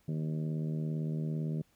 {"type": "harmonic tone", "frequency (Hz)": 77.78, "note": "D#2", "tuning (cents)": 0, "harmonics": [2, 3, 4, 5, 6, 7, 8], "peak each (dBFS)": [-32, -40, -47, -46, -53, -54, -55], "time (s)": [0.08, 1.62], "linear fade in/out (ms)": 5, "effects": ["pink hiss -70 dBFS RMS until 1.75 s"]}